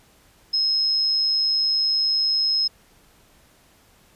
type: tone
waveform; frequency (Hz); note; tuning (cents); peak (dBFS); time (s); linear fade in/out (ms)
sine; 5150; E8; -41; -18; 0.53-2.68; 10
effects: pink hiss -56 dBFS RMS until 4.15 s + resampled to 32000 Hz